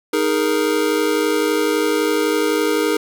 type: chord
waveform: square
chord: D# suspended fourth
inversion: none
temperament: just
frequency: 311.1 / 414.8 / 466.7 Hz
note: D#4 / G#4 / A#4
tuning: 0 / -2 / +2 cents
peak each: -21 dBFS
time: 0.13-2.97 s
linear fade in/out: 5 ms
effects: none